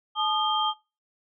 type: tone cluster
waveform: sine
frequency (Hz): 863 / 1228 / 3178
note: A5 / D#6 / G7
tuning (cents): -34 / -23 / +23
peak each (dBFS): -27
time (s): 0.15-0.74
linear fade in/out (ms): 50
effects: noise-tail reverb RT60 0.3 s tail -22 dB re dry